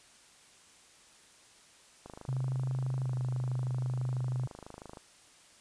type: click train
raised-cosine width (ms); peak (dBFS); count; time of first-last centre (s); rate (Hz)
1; -31; 77; 2.06-4.972; 26.1
type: tone with pitch glide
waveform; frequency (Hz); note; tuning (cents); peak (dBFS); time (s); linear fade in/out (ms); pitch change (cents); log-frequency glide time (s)
sine; 130.1 to 126.84; C3 to B2; -9 to +47; -30; 2.28-4.47; 10; -44; 3.03-3.13
effects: white hiss -59 dBFS RMS until 5.6 s + resampled to 22050 Hz